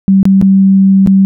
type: tone with dropouts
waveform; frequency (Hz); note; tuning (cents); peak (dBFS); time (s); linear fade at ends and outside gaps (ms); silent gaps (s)
sine; 193.3; G3; -24; -3; 0.08-1.25; 0; 0.23-0.254 / 0.414-0.424 / 1.063-1.073
effects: none